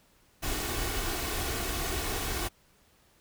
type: noise with comb filter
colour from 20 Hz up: pink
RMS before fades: -32 dBFS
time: 0.42-2.49 s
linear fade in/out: 20 ms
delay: 2.7 ms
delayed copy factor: +0.5
effects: pink hiss -64 dBFS RMS until 3.2 s